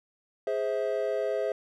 triangle chord, Ab augmented, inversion none, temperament equal with one note detuned, 415.3 / 523.3 / 649.4 Hz, Ab4 / C5 / E5, 0 / 0 / -26 cents, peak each -29 dBFS, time 0.47-1.52 s, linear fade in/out 2 ms, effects none

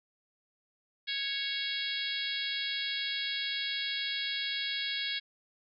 harmonic tone, 553 Hz, C#5, 4 cents flat, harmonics 3 / 4 / 5 / 6 / 7 / 8 / 9, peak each -40 / -39 / -44 / -36 / -38 / -41 / -45 dBFS, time 1.07-5.2 s, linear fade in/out 20 ms, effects none

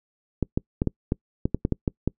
clicks, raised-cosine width 3 ms, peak -9 dBFS, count 11, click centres 0.427 / 0.575 / 0.819 / 0.873 / 1.121 / 1.455 / 1.546 / 1.651 / 1.723 / 1.878 / 2.076 s, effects noise-tail reverb RT60 0.1 s tail -26 dB re dry

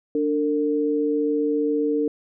sine tone pair together, 293.7 / 453.7 Hz, D4 / A#4, 0 / -47 cents, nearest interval minor sixth, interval 753 cents, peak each -22 dBFS, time 0.15-2.08 s, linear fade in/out 2 ms, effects none

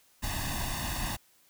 pink noise with comb filter, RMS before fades -33 dBFS, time 0.22-1.17 s, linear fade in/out 20 ms, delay 1.1 ms, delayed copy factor +0.9, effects white hiss -64 dBFS RMS until 1.49 s

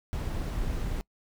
brown noise, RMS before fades -31 dBFS, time 0.13-1.01 s, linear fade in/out 0 ms, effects noise-tail reverb RT60 0.1 s tail -25 dB re dry

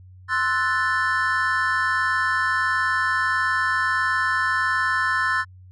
triangle chord, F# half-diminished seventh, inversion second, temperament equal, 1046.5 / 1318.5 / 1480 / 1760 Hz, C6 / E6 / F#6 / A6, 0 / 0 / 0 / 0 cents, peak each -24 / -25 / -24 / -21 dBFS, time 0.28-5.45 s, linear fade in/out 50 ms, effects added 92 Hz sine -43 dBFS peak until 5.71 s + resampled to 22050 Hz

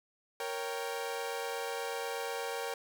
sawtooth chord, G diminished, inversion first, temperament equal, 466.2 / 554.4 / 784 Hz, Bb4 / Db5 / G5, 0 / 0 / 0 cents, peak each -34 / -37 / -37 dBFS, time 0.4-2.74 s, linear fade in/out 2 ms, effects none

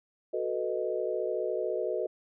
sine chord, B dominant seventh, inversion second, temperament equal, 370 / 440 / 493.9 / 622.3 Hz, F#4 / A4 / B4 / D#5, 0 / 0 / 0 / 0 cents, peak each -34 dBFS, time 0.33-2.07 s, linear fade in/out 10 ms, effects none

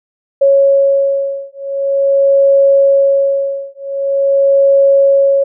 sine beating tone pair, 552 / 552.45 Hz, C#5 / C#5, -7 / -6 cents, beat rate 0.45 Hz, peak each -11 dBFS, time 0.41-5.44 s, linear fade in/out 10 ms, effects none

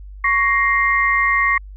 sine tone cluster, 1113 / 1878 / 2099 Hz, C#6 / A#6 / C7, +7 / +12 / +5 cents, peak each -18 dBFS, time 0.24-1.58 s, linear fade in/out 5 ms, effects added 49 Hz sine -33 dBFS peak until 1.76 s

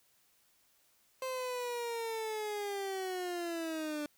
30% pulse linear sweep, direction down, 523.3 to 293.3 Hz, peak -33 dBFS, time 1.22-4.06 s, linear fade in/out 2 ms, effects white hiss -70 dBFS RMS until 4.17 s

